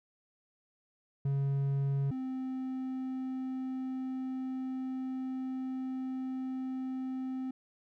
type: tone pair in turn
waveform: triangle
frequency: 138.59 / 260.1 Hz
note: C#3 / C4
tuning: 0 / -10 cents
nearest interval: major seventh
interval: 1090 cents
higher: second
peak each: -26 / -32 dBFS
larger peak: first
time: 1.25-2.11 / 2.11-7.51 s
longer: second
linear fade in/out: 5 ms
effects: none